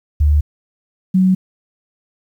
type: tone pair in turn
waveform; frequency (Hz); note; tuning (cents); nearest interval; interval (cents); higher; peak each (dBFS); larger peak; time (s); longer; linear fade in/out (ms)
sine; 74.1 / 186.72; D2 / F#3; +16 / +16; octave + major third; 1600; second; -9; neither; 0.2-0.41 / 1.14-1.35; neither; 10
effects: 8-bit